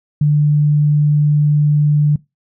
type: tone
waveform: sine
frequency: 148.3 Hz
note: D3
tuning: 17 cents sharp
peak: -9 dBFS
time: 0.21-2.16 s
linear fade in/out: 5 ms
effects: noise-tail reverb RT60 0.2 s tail -21 dB re dry